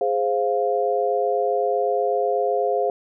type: chord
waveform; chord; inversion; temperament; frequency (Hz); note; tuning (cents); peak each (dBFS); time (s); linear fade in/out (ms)
sine; F minor; first; equal; 415.3 / 523.3 / 698.5; Ab4 / C5 / F5; 0 / 0 / 0; -23; 0.01-2.9; 2
effects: none